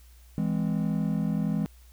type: chord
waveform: triangle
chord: E augmented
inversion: none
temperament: just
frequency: 164.81 / 206 / 257.5 Hz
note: E3 / G#3 / B#3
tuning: 0 / -14 / -28 cents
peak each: -26 / -26 / -31 dBFS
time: 0.38-1.66 s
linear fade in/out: 0 ms
effects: added 60 Hz sine -50 dBFS peak until 1.92 s + white hiss -61 dBFS RMS until 1.92 s